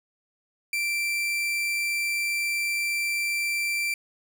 40% pulse tone, 2349 Hz, D7, in tune, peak -24 dBFS, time 0.73-3.94 s, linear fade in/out 2 ms, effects none

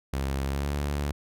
sawtooth tone with pitch glide, 68 to 72.04 Hz, C#2 to D2, -33 to -33 cents, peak -23 dBFS, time 0.13-1.12 s, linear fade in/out 5 ms, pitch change +100 cents, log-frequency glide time 0.44-0.74 s, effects none

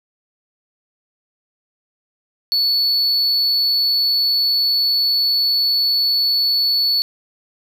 triangle tone, 4435 Hz, C#8, in tune, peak -13 dBFS, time 2.52-7.02 s, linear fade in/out 0 ms, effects none

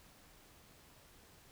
silence, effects pink hiss -62 dBFS RMS until 1.51 s

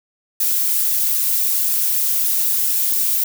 violet noise with flanger, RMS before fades -18 dBFS, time 0.4-3.24 s, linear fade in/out 5 ms, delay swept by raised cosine 1.1 to 6.1 ms, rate 3.8 Hz, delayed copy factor +0.9, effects none

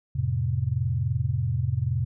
sine chord, F major, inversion none, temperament equal, 87.31 / 110 / 130.81 Hz, F2 / A2 / C3, 0 / 0 / 0 cents, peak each -29 / -27 / -26 dBFS, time 0.15-2.05 s, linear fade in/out 10 ms, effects none

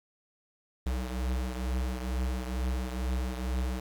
square beating tone pair, 62.5 / 64.7 Hz, B1 / C2, +21 / -19 cents, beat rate 2.2 Hz, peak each -31 / -37 dBFS, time 0.86-3.8 s, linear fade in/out 5 ms, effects 9-bit

